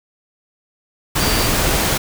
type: tone in noise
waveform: sine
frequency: 4663 Hz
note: D8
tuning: 13 cents flat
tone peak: -25 dBFS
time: 1.2-1.48 s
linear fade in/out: 10 ms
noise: pink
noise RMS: -17 dBFS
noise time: 1.15-1.98 s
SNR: -11 dB
effects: none